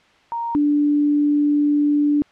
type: tone pair in turn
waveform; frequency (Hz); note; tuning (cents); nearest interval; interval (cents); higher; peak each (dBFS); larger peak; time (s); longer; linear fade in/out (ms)
sine; 932.3 / 292.8; A#5 / D4; 0 / -5; octave + minor sixth; 2005; first; -22 / -14; second; 0.32-0.55 / 0.55-2.22; second; 0
effects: white hiss -54 dBFS RMS until 2.31 s + low-pass 3000 Hz 12 dB/octave